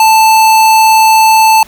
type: tone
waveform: square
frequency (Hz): 881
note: A5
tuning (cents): +2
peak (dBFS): -4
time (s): 0-1.63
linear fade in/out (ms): 2
effects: pink hiss -38 dBFS RMS until 1.67 s